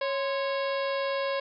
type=harmonic tone with a mistuned harmonic; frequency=551 Hz; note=C#5; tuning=11 cents flat; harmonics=1 / 2 / 3 / 4 / 5 / 6 / 7 / 8 / 9; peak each=-28 / -34 / -38 / -40 / -42 / -44 / -45 / -46 / -47 dBFS; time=0.01-1.4 s; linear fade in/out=5 ms; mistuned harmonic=2; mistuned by=-97 cents; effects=none